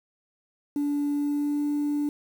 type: tone with pitch glide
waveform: sine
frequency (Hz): 289 to 292.5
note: D4 to D4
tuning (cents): -28 to -7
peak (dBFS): -22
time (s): 0.76-2.09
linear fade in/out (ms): 2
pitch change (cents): +21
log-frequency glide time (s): 1.14-1.63
effects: tanh soft clip ceiling -20 dBFS + 8-bit